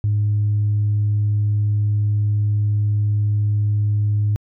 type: tone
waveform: sine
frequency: 104.3 Hz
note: G#2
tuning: 8 cents sharp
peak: -14 dBFS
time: 0.04-4.36 s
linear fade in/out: 0 ms
effects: tanh soft clip ceiling -12 dBFS